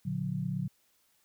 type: chord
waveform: sine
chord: Bb augmented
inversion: none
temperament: just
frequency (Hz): 116.54 / 145.68 / 182.1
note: Bb2 / D3 / F#3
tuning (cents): 0 / -14 / -27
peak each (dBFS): -38 / -34 / -34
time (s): 0.05-0.68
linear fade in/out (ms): 10
effects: white hiss -70 dBFS RMS until 1.24 s